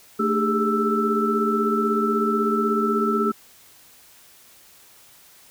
sine tone cluster, 222.4 / 300 / 400 / 416.2 / 1323 Hz, A3 / D4 / G4 / G#4 / E6, +19 / +37 / +35 / +4 / +6 cents, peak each -23 / -31 / -24 / -30 / -23 dBFS, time 0.19-3.32 s, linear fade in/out 10 ms, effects white hiss -51 dBFS RMS until 5.5 s

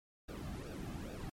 brown noise with flanger, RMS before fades -44 dBFS, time 0.28-1.3 s, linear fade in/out 10 ms, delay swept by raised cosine 0.95 to 2.15 ms, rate 2.4 Hz, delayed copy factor -0.75, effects MP3 64 kbps

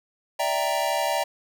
square chord, E half-diminished seventh, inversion third, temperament equal, 587.3 / 659.3 / 784 / 932.3 Hz, D5 / E5 / G5 / Bb5, 0 / 0 / 0 / 0 cents, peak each -29 dBFS, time 0.39-1.24 s, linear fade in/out 10 ms, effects none

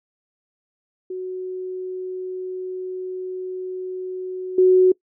sine tone with level steps, 370 Hz, F#4, in tune, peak -26 / -10 dBFS, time 1.1-4.92 s, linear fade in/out 5 ms, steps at 4.58 s, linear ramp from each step 5 ms, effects noise-tail reverb RT60 0.1 s tail -23 dB re dry

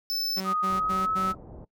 square tone, 5274 Hz, E8, in tune, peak -27 dBFS, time 0.1-0.4 s, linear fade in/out 0 ms
sawtooth tone bursts, 190 Hz, F#3, 46 cents sharp, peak -27 dBFS, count 4, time 0.36-1.329 s, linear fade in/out 20 ms, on 180 ms, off 83 ms
sine tone with pitch glide, 1244.5 to 1300.3 Hz, D#6 to E6, 0 to -24 cents, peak -24 dBFS, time 0.44-1.35 s, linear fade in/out 50 ms, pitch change +76 cents, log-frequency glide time 0.66-1.18 s
pink low-pass noise, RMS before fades -44 dBFS, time 0.7-1.65 s, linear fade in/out 5 ms, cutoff 750 Hz, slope 24 dB/octave
effects noise-tail reverb RT60 0.1 s tail -19 dB re dry

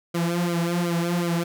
sawtooth tone with flanger, 172 Hz, F3, 26 cents flat, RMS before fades -24 dBFS, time 0.14-1.44 s, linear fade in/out 10 ms, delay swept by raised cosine 1.1 to 4.8 ms, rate 2.7 Hz, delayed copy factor -0.95, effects none

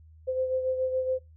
sine beating tone pair, 516 / 523.1 Hz, C5 / C5, -24 / -1 cents, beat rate 7.1 Hz, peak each -26 / -35 dBFS, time 0.27-1.19 s, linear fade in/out 20 ms, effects noise-tail reverb RT60 0.2 s tail -21 dB re dry + added 79 Hz sine -50 dBFS peak until 1.36 s

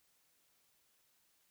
silence, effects white hiss -74 dBFS RMS until 1.5 s

